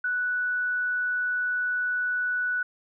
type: tone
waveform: sine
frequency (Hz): 1480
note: F#6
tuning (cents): 0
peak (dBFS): -24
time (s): 0.04-2.63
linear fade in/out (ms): 5
effects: none